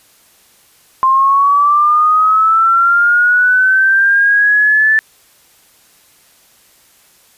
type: linear sweep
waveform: sine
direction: up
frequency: 1048 to 1760 Hz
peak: -7 dBFS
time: 1.03-4.99 s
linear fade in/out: 0 ms
effects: white hiss -49 dBFS RMS until 7.37 s + resampled to 32000 Hz